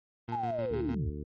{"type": "tone with tremolo", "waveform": "20% pulse", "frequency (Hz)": 116.2, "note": "A#2", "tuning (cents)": -5, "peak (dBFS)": -30, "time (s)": [0.28, 0.95], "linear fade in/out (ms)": 5, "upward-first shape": "square", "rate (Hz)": 6.6, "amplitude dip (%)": 60}
{"type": "linear sweep", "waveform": "sine", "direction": "down", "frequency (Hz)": [880, 57.1], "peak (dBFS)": -30, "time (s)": [0.32, 1.1], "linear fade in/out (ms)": 5}
{"type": "harmonic tone", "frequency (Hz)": 74.1, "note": "D2", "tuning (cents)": 16, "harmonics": [1, 2, 3, 4, 5, 6], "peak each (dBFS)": [-39, -42, -44, -45, -46, -47], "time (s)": [0.7, 1.24], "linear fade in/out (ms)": 10}
{"effects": ["low-pass 3000 Hz 12 dB/octave", "MP3 32 kbps"]}